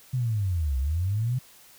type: linear two-way sweep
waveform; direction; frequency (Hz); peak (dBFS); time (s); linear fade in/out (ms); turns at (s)
sine; down then up; 130.7 to 62.9 to 130.7; -23; 0.13-1.39; 10; 0.78
effects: white hiss -53 dBFS RMS until 1.78 s